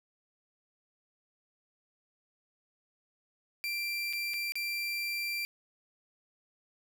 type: tone with dropouts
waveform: 30% pulse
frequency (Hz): 2360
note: D7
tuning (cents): +8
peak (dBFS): -30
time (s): 3.64-5.45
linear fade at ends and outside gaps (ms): 0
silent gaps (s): 4.128-4.133 / 4.336-4.34 / 4.521-4.555
effects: none